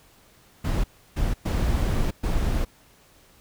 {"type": "noise bursts at uneven times", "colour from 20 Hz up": "brown", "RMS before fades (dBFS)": -23, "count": 4, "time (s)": [[0.64, 0.84], [1.16, 1.34], [1.45, 2.11], [2.23, 2.65]], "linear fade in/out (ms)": 10, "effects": ["pink hiss -56 dBFS RMS until 3.4 s"]}